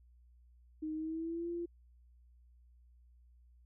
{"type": "tone with pitch glide", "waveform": "sine", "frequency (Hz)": [311.1, 343.2], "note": ["D#4", "F4"], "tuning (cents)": [0, -30], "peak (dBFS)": -36, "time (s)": [0.82, 1.66], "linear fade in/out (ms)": 10, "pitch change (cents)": 170, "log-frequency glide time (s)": [0.94, 1.49], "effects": ["added 60 Hz sine -60 dBFS peak until 3.65 s"]}